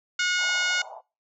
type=harmonic tone; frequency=724 Hz; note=F#5; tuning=38 cents flat; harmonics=2 / 3 / 4 / 5 / 6 / 7 / 8 / 9 / 10; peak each=-25 / -29 / -31 / -33 / -35 / -36 / -37 / -38 / -39 dBFS; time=0.19-0.82 s; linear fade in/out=5 ms
type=band-pass noise; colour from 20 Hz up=pink; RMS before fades=-42 dBFS; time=0.37-1.02 s; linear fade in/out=50 ms; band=620 to 950 Hz; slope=48 dB/octave
effects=noise-tail reverb RT60 0.3 s tail -23 dB re dry